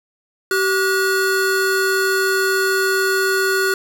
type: tone pair together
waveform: square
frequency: 384.3 / 1451 Hz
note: G4 / F#6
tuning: -34 / -34 cents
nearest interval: octave + major seventh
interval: 2300 cents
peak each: -19 dBFS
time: 0.51-3.74 s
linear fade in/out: 2 ms
effects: none